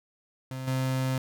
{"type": "tone with level steps", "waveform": "35% pulse", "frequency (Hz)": 130.81, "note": "C3", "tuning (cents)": 0, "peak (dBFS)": [-32, -24], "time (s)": [0.51, 1.18], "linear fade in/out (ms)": 2, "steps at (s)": 0.67, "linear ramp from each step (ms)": 10, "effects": []}